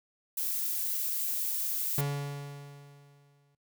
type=noise; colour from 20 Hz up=violet; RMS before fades=-32 dBFS; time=0.37-2.01 s; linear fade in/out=5 ms
type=tone with exponential decay; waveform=45% pulse; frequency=142.4 Hz; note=C#3; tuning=47 cents sharp; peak=-27 dBFS; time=1.98-3.55 s; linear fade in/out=2 ms; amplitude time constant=340 ms
effects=noise-tail reverb RT60 0.1 s tail -21 dB re dry